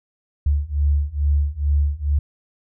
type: beating tone pair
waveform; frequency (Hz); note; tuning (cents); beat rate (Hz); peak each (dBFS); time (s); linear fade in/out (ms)
sine; 71.3 / 73.6; C#2 / D2; +49 / +4; 2.3; -20 / -19; 0.46-2.19; 5
effects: none